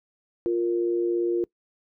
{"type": "tone pair together", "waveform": "sine", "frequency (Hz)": [350, 466.9], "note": ["F4", "A#4"], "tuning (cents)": [4, 3], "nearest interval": "perfect fourth", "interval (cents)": 499, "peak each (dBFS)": [-22, -29], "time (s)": [0.46, 1.44], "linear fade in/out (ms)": 0, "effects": ["noise-tail reverb RT60 0.1 s tail -23 dB re dry"]}